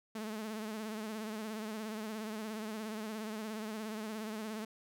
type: tone with vibrato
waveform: sawtooth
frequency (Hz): 216.6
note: A3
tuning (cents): -27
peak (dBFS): -35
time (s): 0.15-4.65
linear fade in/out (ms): 5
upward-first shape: sine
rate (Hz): 17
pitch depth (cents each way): 57
effects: none